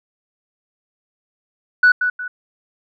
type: tone with echo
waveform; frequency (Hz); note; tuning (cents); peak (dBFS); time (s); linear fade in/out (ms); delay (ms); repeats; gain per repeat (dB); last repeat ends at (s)
sine; 1480; F#6; 0; -6; 1.83-1.92; 5; 180; 2; -9; 2.28
effects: tanh soft clip ceiling -5 dBFS